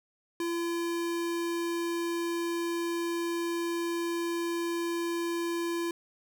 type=tone; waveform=square; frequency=340 Hz; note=F4; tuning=46 cents flat; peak=-30 dBFS; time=0.4-5.91 s; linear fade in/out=2 ms; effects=none